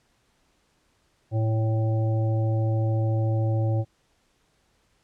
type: harmonic tone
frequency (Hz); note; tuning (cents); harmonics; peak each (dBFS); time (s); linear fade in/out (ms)
110.8; A2; +13; 1 / 3 / 5 / 7; -21 / -33 / -33 / -38; 1.31-3.85; 50
effects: pink hiss -67 dBFS RMS until 5.03 s + low-pass 9000 Hz 12 dB/octave